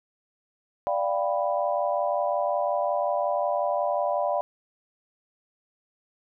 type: chord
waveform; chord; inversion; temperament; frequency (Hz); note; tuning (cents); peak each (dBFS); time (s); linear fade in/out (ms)
sine; G dominant seventh; second; equal; 587.3 / 698.5 / 784 / 987.8; D5 / F5 / G5 / B5; 0 / 0 / 0 / 0; -26 / -28 / -31 / -31; 0.87-4.41; 0
effects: none